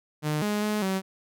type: tone with pitch steps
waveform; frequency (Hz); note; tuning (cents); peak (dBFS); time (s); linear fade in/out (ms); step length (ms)
sawtooth; 151.5 / 208.6 / 211.4 / 190.6; D#3 / G#3 / G#3 / G3; -46 / +8 / +31 / -48; -21; 0.22-1.02; 50; 200
effects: none